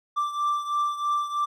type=beating tone pair; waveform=triangle; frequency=1174.7 / 1177.8 Hz; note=D6 / D6; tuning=0 / +5 cents; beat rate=3.1 Hz; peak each=-23 / -28 dBFS; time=0.16-1.46 s; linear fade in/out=20 ms; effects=none